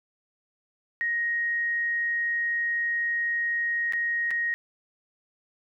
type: tone with dropouts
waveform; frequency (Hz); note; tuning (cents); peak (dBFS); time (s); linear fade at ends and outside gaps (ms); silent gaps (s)
sine; 1876; A#6; +11; -24; 1.01-4.54; 0; 3.924-3.934 / 4.307-4.312
effects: none